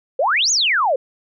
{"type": "exponential two-way sweep", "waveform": "sine", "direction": "up then down", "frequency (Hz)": [487.9, 7040, 487.9], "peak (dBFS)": -14, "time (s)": [0.19, 0.96], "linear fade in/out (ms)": 5, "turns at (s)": 0.51, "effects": []}